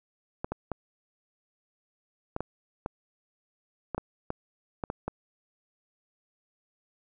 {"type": "clicks", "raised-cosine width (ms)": 1, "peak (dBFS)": -17, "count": 12, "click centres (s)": [0.445, 0.52, 0.717, 2.364, 2.406, 2.861, 3.947, 3.98, 4.304, 4.838, 4.901, 5.08], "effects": []}